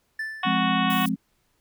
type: tone with exponential decay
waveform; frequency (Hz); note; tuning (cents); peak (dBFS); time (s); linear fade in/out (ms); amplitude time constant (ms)
triangle; 1760; A6; 0; -24; 0.19-0.88; 5; 150
type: harmonic tone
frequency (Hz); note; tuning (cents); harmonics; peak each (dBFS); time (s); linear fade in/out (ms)
370; F#4; 0; 2 / 3 / 4 / 5 / 6 / 7 / 8 / 9 / 10; -28 / -26 / -34 / -32 / -38 / -32 / -33 / -35 / -39; 0.43-1.06; 5
type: chord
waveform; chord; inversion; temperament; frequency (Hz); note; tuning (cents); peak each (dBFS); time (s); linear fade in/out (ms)
sine; F minor; none; just; 174.61 / 209.5 / 261.9; F3 / Ab3 / C4; 0 / +15 / +2; -28 / -26 / -27; 0.45-1.16; 20
type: noise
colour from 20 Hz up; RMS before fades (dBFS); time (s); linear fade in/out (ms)
violet; -35; 0.9-1.09; 2
effects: pink hiss -69 dBFS RMS until 1.6 s